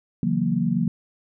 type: chord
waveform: sine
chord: F# dominant seventh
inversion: second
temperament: equal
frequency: 138.59 / 164.81 / 185 / 233.1 Hz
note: C#3 / E3 / F#3 / A#3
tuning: 0 / 0 / 0 / 0 cents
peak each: -29 / -25 / -24 / -24 dBFS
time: 0.23-0.88 s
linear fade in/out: 2 ms
effects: none